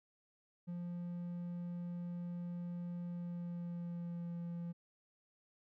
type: tone with pitch glide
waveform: triangle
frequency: 174.61 to 171.41 Hz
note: F3 to F3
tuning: 0 to -32 cents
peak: -38 dBFS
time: 0.67-4.73 s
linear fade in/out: 20 ms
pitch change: -32 cents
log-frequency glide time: 3.04-4.36 s
effects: none